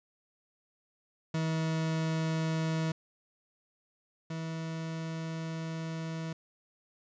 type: tone pair in turn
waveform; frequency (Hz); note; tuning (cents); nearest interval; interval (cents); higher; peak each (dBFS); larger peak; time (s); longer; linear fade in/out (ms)
40% pulse; 160.5 / 162.18; E3 / E3; -46 / -28; unison; 18; second; -28 / -34; first; 1.34-2.92 / 4.3-6.33; second; 5
effects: resampled to 16000 Hz + 11-bit